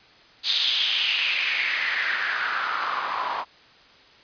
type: noise with band-pass filter sweep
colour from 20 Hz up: white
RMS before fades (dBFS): -25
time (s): 0.43-3.45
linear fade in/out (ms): 50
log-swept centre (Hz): 3900 to 920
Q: 4.4
effects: white hiss -52 dBFS RMS until 4.23 s + resampled to 11025 Hz